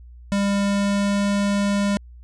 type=tone with pitch glide; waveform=square; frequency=200 to 201.5 Hz; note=G3 to G3; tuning=+35 to +48 cents; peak=-19 dBFS; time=0.32-1.97 s; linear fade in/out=0 ms; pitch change=+13 cents; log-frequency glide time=0.45-1.27 s; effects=added 60 Hz sine -40 dBFS peak until 2.23 s + resampled to 22050 Hz